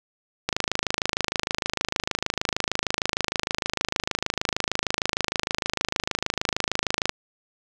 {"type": "click train", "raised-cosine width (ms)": 0.2, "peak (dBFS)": -5, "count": 176, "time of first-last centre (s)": [0.49, 7.094], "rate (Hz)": 26.5, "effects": []}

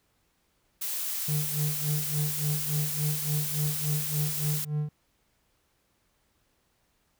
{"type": "noise", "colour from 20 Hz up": "blue", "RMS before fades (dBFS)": -32, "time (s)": [0.81, 4.65], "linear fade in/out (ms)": 10}
{"type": "tone with tremolo", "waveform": "triangle", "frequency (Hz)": 150, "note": "D3", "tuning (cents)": 37, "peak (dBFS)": -23, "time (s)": [1.28, 4.89], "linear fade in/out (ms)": 5, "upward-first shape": "sine", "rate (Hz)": 3.5, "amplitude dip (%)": 85}
{"effects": ["pink hiss -71 dBFS RMS until 7.19 s"]}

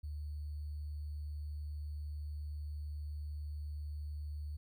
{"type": "tone with sample-and-hold", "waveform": "sine", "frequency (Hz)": 74.4, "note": "D2", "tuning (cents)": 23, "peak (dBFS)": -39, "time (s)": [0.03, 4.57], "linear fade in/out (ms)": 10, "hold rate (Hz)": 4410, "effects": []}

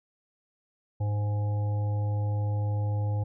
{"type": "harmonic tone", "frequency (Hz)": 103.7, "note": "G#2", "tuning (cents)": -2, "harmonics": [1, 3, 5, 7, 8], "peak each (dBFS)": [-25, -45, -41, -51, -43], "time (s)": [1, 3.24], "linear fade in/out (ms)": 10, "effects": []}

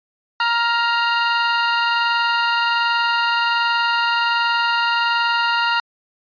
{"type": "tone pair together", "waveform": "sawtooth", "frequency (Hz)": [939.1, 1398], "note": ["A#5", "F6"], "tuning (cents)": [13, 1], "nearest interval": "perfect fifth", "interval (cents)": 688, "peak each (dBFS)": -15, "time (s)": [0.4, 5.8], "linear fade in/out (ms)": 2, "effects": ["resampled to 11025 Hz"]}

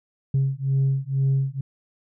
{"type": "beating tone pair", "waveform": "sine", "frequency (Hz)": [134.6, 136.7], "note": ["C3", "C#3"], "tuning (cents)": [49, -24], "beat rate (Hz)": 2.1, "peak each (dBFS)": -21, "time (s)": [0.34, 1.61], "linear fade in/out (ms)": 5, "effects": ["tanh soft clip ceiling -15 dBFS"]}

